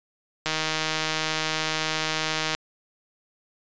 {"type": "click train", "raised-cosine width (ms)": 0.2, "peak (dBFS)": -8, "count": 329, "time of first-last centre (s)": [0.46, 2.549], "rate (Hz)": 157, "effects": ["resampled to 16000 Hz"]}